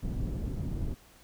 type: low-pass noise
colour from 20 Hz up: pink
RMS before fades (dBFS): -33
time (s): 0.02-0.95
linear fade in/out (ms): 20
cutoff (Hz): 230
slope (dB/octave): 12
effects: pink hiss -58 dBFS RMS until 1.23 s